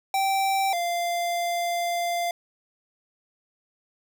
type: tone pair in turn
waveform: square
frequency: 778 / 693.1 Hz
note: G5 / F5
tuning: -13 / -13 cents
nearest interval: major second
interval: 200 cents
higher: first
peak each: -22 / -25 dBFS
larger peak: first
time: 0.14-0.73 / 0.73-2.31 s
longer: second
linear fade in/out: 2 ms
effects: none